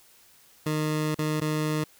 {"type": "tone with dropouts", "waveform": "20% pulse", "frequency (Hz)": 153.8, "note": "D#3", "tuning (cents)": -20, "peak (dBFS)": -20, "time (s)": [0.66, 1.84], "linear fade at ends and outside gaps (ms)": 5, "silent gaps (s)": [[1.147, 1.187], [1.403, 1.414]], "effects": ["white hiss -57 dBFS RMS until 1.99 s"]}